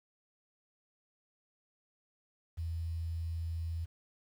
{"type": "tone with quantisation", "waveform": "sine", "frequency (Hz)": 82.9, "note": "E2", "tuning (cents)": 10, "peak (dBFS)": -34, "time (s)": [2.57, 3.86], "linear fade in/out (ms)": 20, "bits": 10, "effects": []}